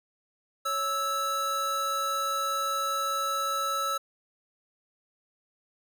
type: tone pair together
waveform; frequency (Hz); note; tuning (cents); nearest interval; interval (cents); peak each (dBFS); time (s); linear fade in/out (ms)
square; 554.4 / 1312.5; C#5 / E6; 0 / -8; octave + minor third; 1492; -37 / -28; 0.65-3.98; 10
effects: none